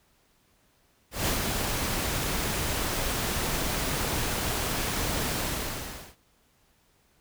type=noise with ADSR envelope; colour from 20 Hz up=pink; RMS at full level=-26 dBFS; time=1.11-6.16 s; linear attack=160 ms; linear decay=130 ms; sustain=-3 dB; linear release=760 ms; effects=pink hiss -66 dBFS RMS until 7.2 s